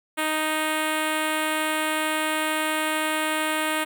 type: tone with notch filter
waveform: 5% pulse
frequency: 311.1 Hz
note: D#4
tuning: in tune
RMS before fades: -25 dBFS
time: 0.17-3.85 s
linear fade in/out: 20 ms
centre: 4900 Hz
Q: 0.91
effects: none